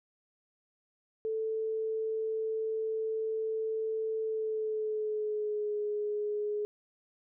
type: tone with pitch glide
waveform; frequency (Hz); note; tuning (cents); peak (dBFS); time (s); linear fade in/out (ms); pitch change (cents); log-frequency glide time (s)
sine; 440.9 to 418.1; A4 to G#4; +4 to +12; -30; 1.25-6.65; 0; -92; 4.21-5.75
effects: none